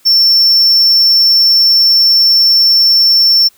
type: tone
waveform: triangle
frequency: 5410 Hz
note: E8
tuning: 44 cents sharp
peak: -4 dBFS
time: 0.05-3.49 s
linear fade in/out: 20 ms
effects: white hiss -49 dBFS RMS until 3.57 s